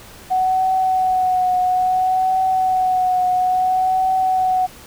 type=tone with vibrato; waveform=sine; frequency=743 Hz; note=F#5; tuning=7 cents sharp; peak=-14 dBFS; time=0.3-4.67 s; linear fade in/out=20 ms; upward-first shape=triangle; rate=0.59 Hz; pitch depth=29 cents each way; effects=pink hiss -41 dBFS RMS until 4.86 s